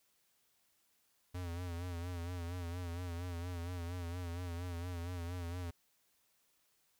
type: tone with vibrato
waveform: square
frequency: 87.31 Hz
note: F2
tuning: in tune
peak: -40 dBFS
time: 1.34-5.71 s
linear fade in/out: 10 ms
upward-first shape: sine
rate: 4.3 Hz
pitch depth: 62 cents each way
effects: white hiss -75 dBFS RMS until 6.99 s